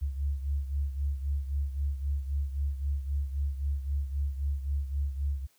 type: beating tone pair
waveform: sine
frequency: 69.5 / 73.3 Hz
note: C#2 / D2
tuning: +5 / -3 cents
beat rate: 3.8 Hz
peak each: -29 / -35 dBFS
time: 0.01-5.47 s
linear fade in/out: 20 ms
effects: white hiss -67 dBFS RMS until 5.58 s